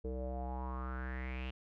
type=tone with low-pass filter sweep; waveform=square; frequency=63.9 Hz; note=C2; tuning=40 cents flat; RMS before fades=-40 dBFS; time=0.04-1.51 s; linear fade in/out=10 ms; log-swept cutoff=450 to 2900 Hz; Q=6.5; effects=none